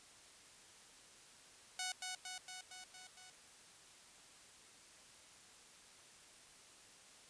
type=tone with echo; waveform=5% pulse; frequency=740 Hz; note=F#5; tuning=in tune; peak=-28 dBFS; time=1.79-1.92 s; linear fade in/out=2 ms; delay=230 ms; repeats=6; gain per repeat=-3 dB; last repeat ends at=3.3 s; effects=white hiss -61 dBFS RMS until 7.29 s + resampled to 22050 Hz